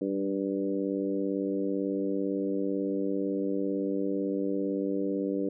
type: harmonic tone with a mistuned harmonic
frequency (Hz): 97.9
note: G2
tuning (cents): -2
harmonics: 2 / 3 / 4 / 5 / 6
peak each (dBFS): -35 / -30 / -34 / -34 / -42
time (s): 0.01-5.49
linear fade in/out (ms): 5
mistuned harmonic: 2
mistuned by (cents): -20
effects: none